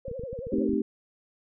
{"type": "tone with vibrato", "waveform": "sine", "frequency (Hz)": 502, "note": "B4", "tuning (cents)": 28, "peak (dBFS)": -34, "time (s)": [0.05, 0.68], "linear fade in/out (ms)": 5, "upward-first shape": "triangle", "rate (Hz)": 11, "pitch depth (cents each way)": 200}
{"type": "clicks", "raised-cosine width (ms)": 5, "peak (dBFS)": -27, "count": 11, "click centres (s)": [0.082, 0.114, 0.195, 0.236, 0.33, 0.39, 0.469, 0.536, 0.585, 0.693, 0.734]}
{"type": "chord", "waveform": "sine", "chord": "A half-diminished seventh", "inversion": "none", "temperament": "equal", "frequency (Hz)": [220, 261.6, 311.1, 392], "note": ["A3", "C4", "Eb4", "G4"], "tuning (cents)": [0, 0, 0, 0], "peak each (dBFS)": -29, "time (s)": [0.52, 0.82], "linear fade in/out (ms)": 5}
{"effects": []}